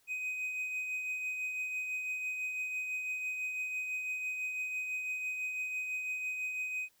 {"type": "tone with tremolo", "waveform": "triangle", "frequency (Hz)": 2509, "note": "D#7", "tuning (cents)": 14, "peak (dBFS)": -31, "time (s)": [0.07, 6.89], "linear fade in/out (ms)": 50, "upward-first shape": "triangle", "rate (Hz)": 6, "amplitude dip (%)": 40, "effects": ["white hiss -70 dBFS RMS until 7 s"]}